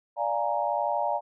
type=chord; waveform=sine; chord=Bb dominant seventh; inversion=first; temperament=equal; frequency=587.3 / 698.5 / 830.6 / 932.3 Hz; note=D5 / F5 / Ab5 / Bb5; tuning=0 / 0 / 0 / 0 cents; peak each=-30 dBFS; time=0.16-1.21 s; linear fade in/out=50 ms; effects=none